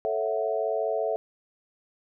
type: chord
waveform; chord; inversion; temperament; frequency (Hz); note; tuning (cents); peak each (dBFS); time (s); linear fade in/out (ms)
sine; F# minor seventh; first; equal; 440 / 554.4 / 659.3 / 740; A4 / C#5 / E5 / F#5; 0 / 0 / 0 / 0; -29 / -32 / -28 / -34; 0.05-1.16; 0
effects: none